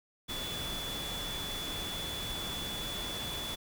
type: tone in noise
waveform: sine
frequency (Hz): 3443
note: A7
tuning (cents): -38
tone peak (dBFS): -38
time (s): 0.28-3.56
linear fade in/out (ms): 20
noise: pink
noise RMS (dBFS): -40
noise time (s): 0.28-3.56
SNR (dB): -1
effects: none